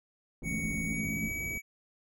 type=low-pass noise; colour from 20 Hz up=pink; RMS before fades=-41 dBFS; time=0.42-1.58 s; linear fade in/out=2 ms; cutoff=300 Hz; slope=12 dB/octave
type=tone with pitch glide; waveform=square; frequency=2234 to 2274 Hz; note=C#7 to C#7; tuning=+13 to +44 cents; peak=-35 dBFS; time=0.43-1.62 s; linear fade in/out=50 ms; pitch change=+31 cents; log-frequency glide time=0.82-1.2 s
type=chord; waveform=sine; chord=A major seventh; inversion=second; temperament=equal with one note detuned; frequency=164.81 / 211.3 / 220 / 277.2 Hz; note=E3 / G#3 / A3 / C#4; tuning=0 / +30 / 0 / 0 cents; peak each=-38 / -40 / -39 / -42 dBFS; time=0.44-1.31 s; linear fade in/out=50 ms
effects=none